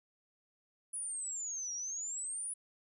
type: exponential two-way sweep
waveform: sine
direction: down then up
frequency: 10000 to 5640 to 10000 Hz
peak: -37 dBFS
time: 0.93-2.54 s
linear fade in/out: 10 ms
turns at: 1.74 s
effects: none